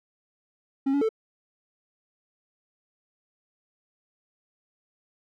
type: tone with pitch steps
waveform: triangle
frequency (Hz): 271.9 / 283.4 / 442.3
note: C#4 / C#4 / A4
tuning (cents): -33 / +38 / +9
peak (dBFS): -19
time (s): 0.86-1.091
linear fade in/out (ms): 10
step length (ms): 77
effects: none